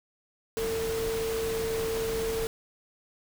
sine tone in noise, 450 Hz, A4, 39 cents sharp, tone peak -28 dBFS, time 0.57-2.47 s, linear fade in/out 0 ms, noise pink, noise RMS -36 dBFS, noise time 0.57-2.47 s, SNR +5 dB, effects none

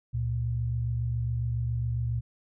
sine tone pair together, 69.3 / 116.55 Hz, C#2 / A#2, 0 / 0 cents, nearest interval major sixth, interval 900 cents, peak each -33 / -27 dBFS, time 0.13-2.21 s, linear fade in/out 20 ms, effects none

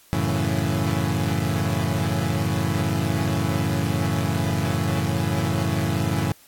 30% pulse chord, F# minor seventh, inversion none, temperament equal, 92.5 / 110 / 138.59 / 164.81 Hz, F#2 / A2 / C#3 / E3, 0 / 0 / 0 / 0 cents, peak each -24 dBFS, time 0.13-6.32 s, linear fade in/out 0 ms, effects white hiss -53 dBFS RMS until 6.47 s + AAC 64 kbps

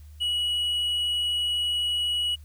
triangle tone, 2922 Hz, F#7, 22 cents flat, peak -22 dBFS, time 0.2-2.36 s, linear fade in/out 20 ms, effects added 75 Hz sine -43 dBFS peak until 2.44 s + white hiss -62 dBFS RMS until 2.44 s

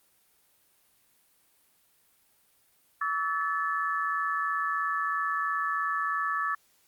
sine tone cluster, 1139 / 1302 / 1738 Hz, C#6 / E6 / A6, +47 / -22 / -22 cents, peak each -31 dBFS, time 3.01-6.55 s, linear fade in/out 5 ms, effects white hiss -66 dBFS RMS until 6.87 s + Opus 32 kbps

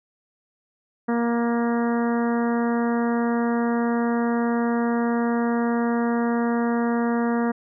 harmonic tone, 235.2 Hz, A#3, 16 cents sharp, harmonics 1 / 2 / 3 / 4 / 5 / 6 / 7 / 8, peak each -21 / -27 / -31 / -33 / -35 / -37 / -38 / -39 dBFS, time 1.08-7.52 s, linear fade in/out 10 ms, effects none

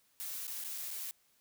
blue noise with dropouts, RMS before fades -41 dBFS, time 0.2-1.11 s, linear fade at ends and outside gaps 0 ms, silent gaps 0.469-0.478 / 0.639-0.646 / 0.778-0.782 / 0.906-0.911 s, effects white hiss -71 dBFS RMS until 1.4 s

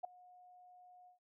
sine tone with ADSR envelope, 723 Hz, F#5, 40 cents flat, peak -34 dBFS, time 0.03-1.19 s, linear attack 16 ms, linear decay 5 ms, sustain -24 dB, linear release 120 ms, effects none

